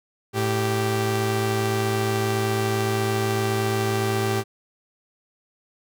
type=tone pair together; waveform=sawtooth; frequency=109.61 / 390.6 Hz; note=A2 / G4; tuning=-6 / -6 cents; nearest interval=octave + minor seventh; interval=2200 cents; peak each=-20 / -20 dBFS; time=0.33-4.44 s; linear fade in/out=50 ms; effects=none